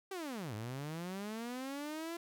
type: linear two-way sweep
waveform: sawtooth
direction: down then up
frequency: 397.1 to 101.8 to 342.9 Hz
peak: -36 dBFS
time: 0.11-2.17 s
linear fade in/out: 5 ms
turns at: 0.54 s
effects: none